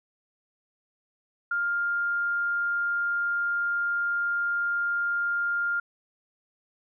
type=tone; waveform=sine; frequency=1403 Hz; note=F6; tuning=8 cents sharp; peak=-24 dBFS; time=1.51-5.8 s; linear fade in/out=5 ms; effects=none